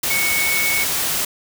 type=tone in noise; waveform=sine; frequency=2217 Hz; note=C#7; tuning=in tune; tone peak=-19 dBFS; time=0.1-0.84 s; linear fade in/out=5 ms; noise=white; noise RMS=-21 dBFS; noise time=0.03-1.25 s; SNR=-1 dB; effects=none